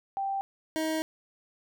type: tone pair in turn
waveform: sine / 25% pulse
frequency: 784 / 316.5 Hz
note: G5 / D#4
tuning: 0 / +30 cents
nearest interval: octave + major third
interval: 1570 cents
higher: first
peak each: -28 / -24 dBFS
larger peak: second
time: 0.17-0.41 / 0.76-1.02 s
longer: second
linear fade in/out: 0 ms
effects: none